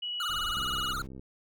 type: tone with pitch glide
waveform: sine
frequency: 2928 to 2909 Hz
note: F#7 to F#7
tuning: -19 to -30 cents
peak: -32 dBFS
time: 0.02-0.93 s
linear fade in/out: 10 ms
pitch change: -11 cents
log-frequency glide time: 0.26-0.67 s
type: tone with vibrato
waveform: square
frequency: 1318.5 Hz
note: E6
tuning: in tune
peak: -33 dBFS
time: 0.2-1.02 s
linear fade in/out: 2 ms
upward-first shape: triangle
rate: 19 Hz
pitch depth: 190 cents each way
type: noise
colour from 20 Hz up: brown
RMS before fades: -43 dBFS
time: 0.29-1.07 s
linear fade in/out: 5 ms
type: click train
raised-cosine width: 3 ms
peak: -32 dBFS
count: 42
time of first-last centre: 0.57-1.195 s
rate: 65.6 Hz
effects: none